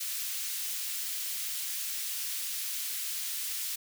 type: high-pass noise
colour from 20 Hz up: white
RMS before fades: -35 dBFS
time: 0-3.76 s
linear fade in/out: 10 ms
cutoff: 2400 Hz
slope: 12 dB/octave
effects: none